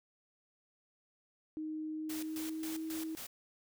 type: tone with pitch glide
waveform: sine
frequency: 311.1 to 319.3 Hz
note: D#4 to D#4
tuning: 0 to +45 cents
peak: -37 dBFS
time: 1.57-3.15 s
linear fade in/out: 0 ms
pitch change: +45 cents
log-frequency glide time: 1.94-2.81 s
type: noise with tremolo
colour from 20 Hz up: white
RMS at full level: -45 dBFS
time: 2.09-3.27 s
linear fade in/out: 10 ms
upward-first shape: square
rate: 3.7 Hz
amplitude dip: 80%
effects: none